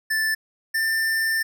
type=tone pair in turn; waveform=square; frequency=1760 / 1789.7 Hz; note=A6 / A6; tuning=0 / +29 cents; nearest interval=unison; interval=29 cents; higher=second; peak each=-21 dBFS; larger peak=neither; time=0.1-0.35 / 0.74-1.43 s; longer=second; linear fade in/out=10 ms; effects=none